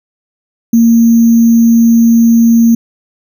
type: tone with sample-and-hold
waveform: sine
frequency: 230.7 Hz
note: A#3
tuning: 18 cents flat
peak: -3 dBFS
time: 0.73-2.75 s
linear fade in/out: 5 ms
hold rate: 6300 Hz
effects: none